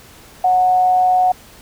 sine tone with amplitude modulation, 734 Hz, F#5, 14 cents flat, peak -9 dBFS, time 0.44-1.32 s, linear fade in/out 5 ms, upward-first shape sine, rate 172 Hz, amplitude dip 30%, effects pink hiss -43 dBFS RMS until 1.61 s

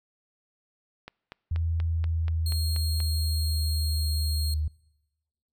click train, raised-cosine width 0.3 ms, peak -24 dBFS, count 9, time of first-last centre 1.08-3.003 s, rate 4.16 Hz
sine tone with pitch glide, 82.41 to 76.45 Hz, E2 to D#2, 0 to -30 cents, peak -24 dBFS, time 1.51-4.68 s, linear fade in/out 5 ms, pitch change -130 cents, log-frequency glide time 1.84-4.56 s
sawtooth tone, 4251 Hz, C8, 27 cents sharp, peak -30 dBFS, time 2.46-4.54 s, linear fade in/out 2 ms
effects noise-tail reverb RT60 1.0 s tail -26 dB re dry

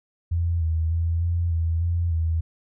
sine tone with pitch steps, 84.8 / 80.7 / 83.4 / 85.6 / 82.5 / 85.6 / 81.6 Hz, E2 / E2 / E2 / F2 / E2 / F2 / E2, +50 / -36 / +21 / -34 / +2 / -34 / -17 cents, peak -20 dBFS, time 0.31-2.41 s, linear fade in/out 10 ms, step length 300 ms, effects none

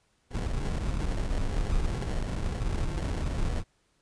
brown noise with sample-and-hold, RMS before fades -29 dBFS, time 0.3-3.64 s, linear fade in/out 50 ms, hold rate 1225 Hz, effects pink hiss -70 dBFS RMS until 4.01 s + resampled to 22050 Hz

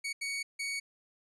sawtooth tone bursts at uneven times, 2237 Hz, C#7, 15 cents sharp, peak -30 dBFS, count 3, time 0.04-0.13 / 0.21-0.43 / 0.59-0.8 s, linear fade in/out 10 ms, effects resampled to 24000 Hz

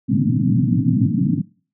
pink band-pass noise, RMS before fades -17 dBFS, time 0.08-1.42 s, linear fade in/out 20 ms, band 110 to 290 Hz, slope 96 dB/octave, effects noise-tail reverb RT60 0.4 s tail -22 dB re dry

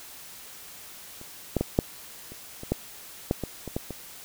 clicks, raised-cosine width 2 ms, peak -30 / -10 / -11 / -6 / -28 / -24 / -10 / -9 / -16 / -21 / -14 / -21 dBFS, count 12, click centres 1.214 / 1.567 / 1.61 / 1.789 / 2.32 / 2.634 / 2.72 / 3.311 / 3.437 / 3.677 / 3.765 / 3.907 s, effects white hiss -45 dBFS RMS until 4.24 s

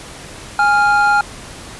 triangle tone pair together, 826.5 / 1396.9 Hz, G#5 / F6, -9 / 0 cents, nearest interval major sixth, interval 909 cents, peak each -11 dBFS, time 0.59-1.21 s, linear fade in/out 2 ms, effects pink hiss -34 dBFS RMS until 1.79 s + resampled to 24000 Hz

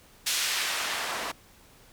white noise with band-pass filter sweep, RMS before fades -30 dBFS, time 0.26-1.32 s, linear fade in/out 10 ms, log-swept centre 4100 to 760 Hz, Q 0.71, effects pink hiss -56 dBFS RMS until 1.92 s

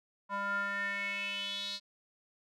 square tone with band-pass filter sweep, 200 Hz, G3, 35 cents sharp, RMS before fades -36 dBFS, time 0.29-1.8 s, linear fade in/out 50 ms, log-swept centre 1100 to 4300 Hz, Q 6.3, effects none

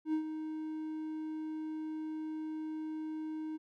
triangle tone with ADSR envelope, 312.4 Hz, D#4, 7 cents sharp, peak -26 dBFS, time 0.05-3.58 s, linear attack 83 ms, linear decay 94 ms, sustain -9 dB, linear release 24 ms, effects none

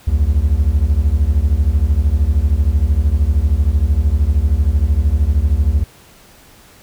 triangle beating tone pair, 65.9 / 78.9 Hz, C2 / D#2, +13 / +25 cents, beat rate 13 Hz, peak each -12 dBFS, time 0.07-5.84 s, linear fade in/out 10 ms, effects pink hiss -45 dBFS RMS until 6.82 s

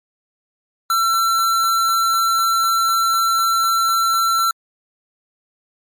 square tone, 1348 Hz, E6, 38 cents sharp, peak -15 dBFS, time 0.9-4.51 s, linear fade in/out 2 ms, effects MP3 96 kbps

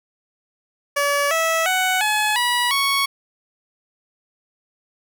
15% pulse tone with pitch steps, 571 / 652.1 / 744.8 / 850.6 / 971.5 / 1109.5 Hz, D5 / E5 / F#5 / G#5 / B5 / C#6, -49 / -19 / +11 / +41 / -29 / +1 cents, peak -11 dBFS, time 0.96-3.06 s, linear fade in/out 10 ms, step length 350 ms, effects none

